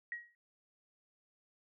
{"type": "tone with exponential decay", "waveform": "sine", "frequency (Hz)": 1899, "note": "A#6", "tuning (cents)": 32, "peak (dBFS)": -35, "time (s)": [0.12, 0.35], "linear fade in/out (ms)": 1, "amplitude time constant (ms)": 50, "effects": []}